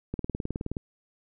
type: click train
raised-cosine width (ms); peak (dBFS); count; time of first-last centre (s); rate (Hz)
3; -18; 13; 0.14-0.768; 19.1
effects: none